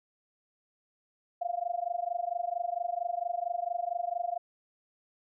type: tone with amplitude modulation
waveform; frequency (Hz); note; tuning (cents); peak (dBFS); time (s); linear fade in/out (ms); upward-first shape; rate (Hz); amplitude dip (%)
sine; 698.5; F5; 0; -26; 1.41-4.38; 10; sine; 24.4; 95
effects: none